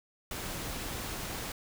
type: noise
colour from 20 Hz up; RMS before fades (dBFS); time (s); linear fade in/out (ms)
pink; -38; 0.31-1.52; 2
effects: none